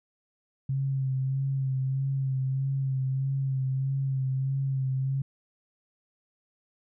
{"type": "tone with vibrato", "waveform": "sine", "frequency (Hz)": 134, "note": "C3", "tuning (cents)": 42, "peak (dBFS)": -25, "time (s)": [0.69, 5.22], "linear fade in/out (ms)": 5, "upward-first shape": "sine", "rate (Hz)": 1.6, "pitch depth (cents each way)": 31, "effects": []}